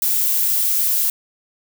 violet noise, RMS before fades -18 dBFS, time 0.02-1.1 s, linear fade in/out 2 ms, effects none

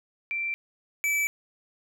sine / square tone pair in turn, 2349 / 2309 Hz, D7 / D7, 0 / -30 cents, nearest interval unison, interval 30 cents, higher first, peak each -27 / -24 dBFS, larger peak second, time 0.31-0.54 / 1.04-1.27 s, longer neither, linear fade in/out 0 ms, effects none

